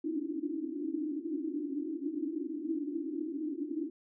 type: band-pass noise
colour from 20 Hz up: white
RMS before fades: -36 dBFS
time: 0.04-3.9 s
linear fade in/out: 10 ms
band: 280 to 330 Hz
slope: 96 dB/octave
effects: none